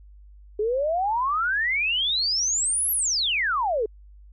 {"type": "exponential two-way sweep", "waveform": "sine", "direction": "up then down", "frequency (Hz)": [408.8, 11810, 408.8], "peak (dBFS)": -21, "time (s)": [0.59, 3.86], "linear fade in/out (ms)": 5, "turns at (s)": 2.92, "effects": ["added 50 Hz sine -45 dBFS peak until 4.32 s"]}